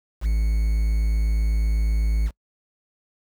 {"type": "tone with quantisation", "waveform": "triangle", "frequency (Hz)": 54, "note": "A1", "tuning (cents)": -32, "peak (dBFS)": -16, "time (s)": [0.21, 2.31], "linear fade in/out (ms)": 50, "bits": 7, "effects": ["noise-tail reverb RT60 0.1 s tail -26 dB re dry"]}